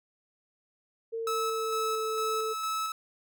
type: tone with pitch glide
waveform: sine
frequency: 454.5 to 441.3 Hz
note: A#4 to A4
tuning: -44 to +5 cents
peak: -31 dBFS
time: 1.12-2.54 s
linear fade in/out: 20 ms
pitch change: -51 cents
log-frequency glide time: 1.23-2.01 s
type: tone with tremolo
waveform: 45% pulse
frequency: 1300 Hz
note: E6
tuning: 24 cents flat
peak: -29 dBFS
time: 1.27-2.92 s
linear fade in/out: 2 ms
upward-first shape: square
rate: 2.2 Hz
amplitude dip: 30%
effects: none